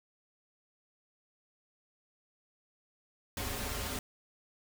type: noise with comb filter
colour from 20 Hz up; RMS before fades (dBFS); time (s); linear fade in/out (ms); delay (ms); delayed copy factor
pink; -37; 3.37-3.99; 2; 6.1; -0.75
effects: none